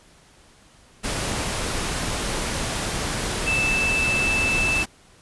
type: tone in noise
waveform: sine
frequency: 2637 Hz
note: E7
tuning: in tune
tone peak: -20 dBFS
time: 3.46-4.84 s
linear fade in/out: 20 ms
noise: pink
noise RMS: -26 dBFS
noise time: 1.03-4.86 s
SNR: +3 dB
effects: pink hiss -53 dBFS RMS until 5.21 s + resampled to 24000 Hz